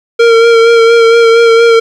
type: tone with vibrato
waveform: square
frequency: 460.8 Hz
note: A#4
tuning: 20 cents flat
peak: -3 dBFS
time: 0.19-1.8 s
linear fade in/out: 10 ms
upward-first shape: sine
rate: 4.3 Hz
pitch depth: 24 cents each way
effects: low-pass 4000 Hz 12 dB/octave + 7-bit